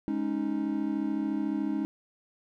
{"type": "chord", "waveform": "triangle", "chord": "Ab suspended fourth", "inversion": "none", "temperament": "equal", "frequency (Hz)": [207.7, 277.2, 311.1], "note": ["Ab3", "Db4", "Eb4"], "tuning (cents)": [0, 0, 0], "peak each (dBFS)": [-31, -30, -29], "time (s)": [0.08, 1.85], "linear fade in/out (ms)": 0, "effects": []}